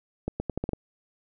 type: accelerating click train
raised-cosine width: 2 ms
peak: -15 dBFS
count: 7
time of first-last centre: 0.28-0.733 s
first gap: 120 ms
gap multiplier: 0.81
effects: none